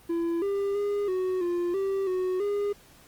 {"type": "tone with pitch steps", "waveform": "triangle", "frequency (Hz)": [337, 398.8, 408, 370.6, 349.5, 389.6, 369, 408], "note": ["E4", "G4", "G#4", "F#4", "F4", "G4", "F#4", "G#4"], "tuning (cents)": [38, 30, -31, 3, 1, -11, -5, -31], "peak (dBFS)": -23, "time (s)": [0.09, 2.73], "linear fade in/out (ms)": 10, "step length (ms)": 330, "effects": ["pink hiss -55 dBFS RMS until 3.07 s", "Opus 32 kbps"]}